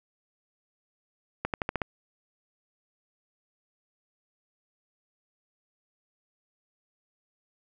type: accelerating click train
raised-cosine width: 0.5 ms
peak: -13 dBFS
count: 6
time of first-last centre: 1.45-1.818 s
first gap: 88 ms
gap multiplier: 0.91
effects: none